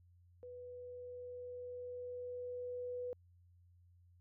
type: tone with level ramp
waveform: sine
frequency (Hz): 493.9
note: B4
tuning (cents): 0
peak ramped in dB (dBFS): -48 to -39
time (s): 0.43-3.13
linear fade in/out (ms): 0
effects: added 88 Hz sine -63 dBFS peak until 4.2 s